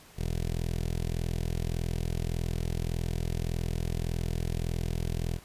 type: tone with notch filter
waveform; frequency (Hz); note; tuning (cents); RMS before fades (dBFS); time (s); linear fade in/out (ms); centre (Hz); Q
15% pulse; 41.72; E1; +22; -31; 0.16-5.4; 50; 1200; 0.57
effects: pink hiss -54 dBFS RMS until 5.44 s + resampled to 32000 Hz